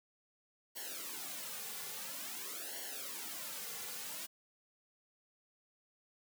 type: noise with flanger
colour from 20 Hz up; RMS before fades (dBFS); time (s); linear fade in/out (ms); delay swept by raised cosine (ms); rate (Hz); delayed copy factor
white; -44; 0.75-4.27; 20; 0.8 to 3.2; 0.49; -0.9
effects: high-pass 200 Hz 12 dB/octave